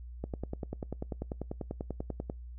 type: click train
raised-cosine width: 2 ms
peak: -22 dBFS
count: 22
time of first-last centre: 0.24-2.299 s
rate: 10.2 Hz
effects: noise-tail reverb RT60 0.2 s tail -25 dB re dry + added 60 Hz sine -42 dBFS peak until 2.58 s